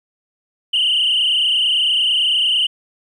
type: tone with frequency modulation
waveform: sine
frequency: 2960 Hz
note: F#7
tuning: in tune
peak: -12 dBFS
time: 0.73-2.67 s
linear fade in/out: 10 ms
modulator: 28.9 Hz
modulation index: 4.9
effects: tanh soft clip ceiling -10 dBFS + 9-bit